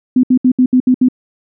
sine tone bursts, 253.6 Hz, B3, 46 cents sharp, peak -6 dBFS, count 7, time 0.16-1.086 s, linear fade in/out 5 ms, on 74 ms, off 68 ms, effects none

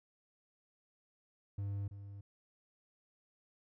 triangle tone with echo, 100 Hz, G2, 35 cents sharp, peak -34 dBFS, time 1.58-1.88 s, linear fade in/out 5 ms, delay 330 ms, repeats 1, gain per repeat -10 dB, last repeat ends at 2.21 s, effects none

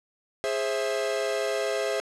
45% pulse chord, Ab augmented, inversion none, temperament equal with one note detuned, 415.3 / 530.6 / 659.3 Hz, Ab4 / C5 / E5, 0 / +24 / 0 cents, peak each -30 dBFS, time 0.44-2 s, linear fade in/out 0 ms, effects low-pass 9000 Hz 12 dB/octave

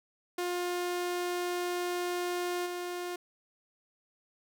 sawtooth tone with level steps, 354.7 Hz, F4, 27 cents sharp, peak -27 / -31 dBFS, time 0.38-3.16 s, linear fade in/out 5 ms, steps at 2.65 s, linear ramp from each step 20 ms, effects none

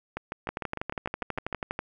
two click trains, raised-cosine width 0.5 ms, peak -15 / -17 dBFS, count 17 / 10, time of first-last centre 0.49-1.791 / 0.17-1.527 s, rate 12.3 / 6.63 Hz, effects none

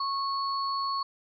sine tone pair together, 1100 / 4403 Hz, C#6 / C#8, -14 / -13 cents, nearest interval 2 octaves, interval 2401 cents, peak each -28 / -35 dBFS, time 0-1.03 s, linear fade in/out 5 ms, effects none

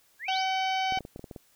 sine exponential sweep, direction up, 1568 to 6400 Hz, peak -34 dBFS, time 0.19-0.45 s, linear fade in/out 50 ms
harmonic tone, 760 Hz, F#5, 46 cents sharp, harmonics 1 / 2 / 3 / 4 / 5 / 6 / 7 / 8, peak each -27 / -39 / -34 / -35 / -44 / -44 / -47 / -49 dBFS, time 0.28-0.99 s, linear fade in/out 5 ms
clicks, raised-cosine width 2 ms, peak -27 dBFS, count 9, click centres 0.923 / 0.974 / 1.007 / 1.051 / 1.161 / 1.194 / 1.242 / 1.312 / 1.362 s
effects white hiss -64 dBFS RMS until 1.55 s

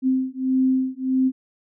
sine beating tone pair, 259.8 / 261.4 Hz, C4 / C4, -12 / -1 cents, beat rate 1.6 Hz, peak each -21 dBFS, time 0.02-1.32 s, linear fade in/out 50 ms, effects none

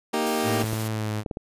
20% pulse chord, Eb major, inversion second, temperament equal, 233.1 / 311.1 / 392 Hz, Bb3 / Eb4 / G4, 0 / 0 / 0 cents, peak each -22 / -24 / -22 dBFS, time 0.13-0.63 s, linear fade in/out 10 ms
white noise with tremolo, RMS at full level -36 dBFS, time 0.26-0.88 s, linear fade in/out 5 ms, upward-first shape sine, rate 15 Hz, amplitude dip 25%
sawtooth tone with pitch glide, 110 to 106.81 Hz, A2 to G#2, 0 to +49 cents, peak -22 dBFS, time 0.43-1.24 s, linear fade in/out 50 ms, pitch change -51 cents, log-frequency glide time 0.9-1.11 s
clicks, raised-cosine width 2 ms, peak -18 dBFS, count 5, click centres 0.641 / 0.731 / 1.262 / 1.312 / 1.371 s
effects resampled to 32000 Hz

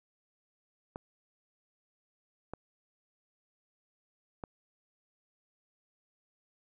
clicks, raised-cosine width 1 ms, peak -25 dBFS, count 3, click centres 0.959 / 2.536 / 4.438 s, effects none

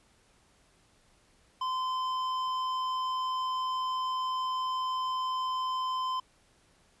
sine tone with hard clipping, 1029 Hz, C6, 29 cents flat, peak -31 dBFS, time 1.61-6.2 s, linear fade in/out 5 ms, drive 9 dB, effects pink hiss -65 dBFS RMS until 7 s + resampled to 24000 Hz

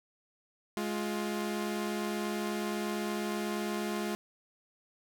sawtooth tone pair together, 209.9 / 351.4 Hz, G#3 / F4, +19 / +11 cents, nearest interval major sixth, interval 892 cents, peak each -30 / -32 dBFS, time 0.77-4.15 s, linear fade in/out 0 ms, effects none

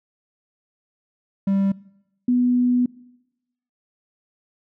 triangle / sine tone pair in turn, 196 / 246.9 Hz, G3 / B3, 0 / 0 cents, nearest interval major third, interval 400 cents, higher second, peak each -15 dBFS, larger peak neither, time 1.47-1.72 / 2.28-2.86 s, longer second, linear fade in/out 5 ms, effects noise-tail reverb RT60 0.9 s tail -22 dB re dry

